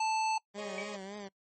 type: tone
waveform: square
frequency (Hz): 879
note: A5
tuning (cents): -2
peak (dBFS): -29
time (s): 0-0.38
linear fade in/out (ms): 5
type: tone with vibrato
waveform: 15% pulse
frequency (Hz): 199.4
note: G3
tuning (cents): +30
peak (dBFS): -35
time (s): 0.54-1.29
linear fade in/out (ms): 20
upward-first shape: triangle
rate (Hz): 3.6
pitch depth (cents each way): 100
type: chord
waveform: sawtooth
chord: Ab suspended fourth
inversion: none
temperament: just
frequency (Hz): 415.3 / 553.7 / 623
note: Ab4 / Db5 / Eb5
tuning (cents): 0 / -2 / +2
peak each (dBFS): -41 / -41 / -38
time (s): 0.57-0.97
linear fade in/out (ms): 20
type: tone with exponential decay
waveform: sine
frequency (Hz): 2288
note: D7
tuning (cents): -46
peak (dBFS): -35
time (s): 0.78-1.01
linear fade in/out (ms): 1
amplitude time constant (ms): 48
effects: noise-tail reverb RT60 0.1 s tail -24 dB re dry + MP3 32 kbps